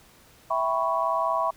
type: chord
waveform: sine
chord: C# half-diminished seventh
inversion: first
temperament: equal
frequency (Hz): 659.3 / 784 / 987.8 / 1108.7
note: E5 / G5 / B5 / C#6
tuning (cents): 0 / 0 / 0 / 0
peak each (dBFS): -27 / -32 / -27 / -27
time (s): 0.5-1.51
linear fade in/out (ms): 10
effects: pink hiss -55 dBFS RMS until 1.56 s